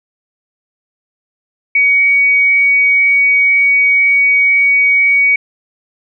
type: tone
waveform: sine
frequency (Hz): 2251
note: C#7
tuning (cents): +26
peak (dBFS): -7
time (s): 1.75-5.36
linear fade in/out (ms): 5
effects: none